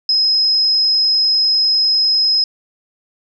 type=tone; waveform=sine; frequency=5110 Hz; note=D#8; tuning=45 cents sharp; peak=-11 dBFS; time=0.09-2.44 s; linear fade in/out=2 ms; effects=none